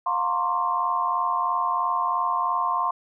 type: tone cluster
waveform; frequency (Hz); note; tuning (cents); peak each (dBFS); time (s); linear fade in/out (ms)
sine; 710 / 918 / 1058 / 1141; F5 / A#5 / C6 / C#6; +28 / -27 / +19 / +50; -30 / -29 / -23 / -31; 0.06-2.91; 5
effects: none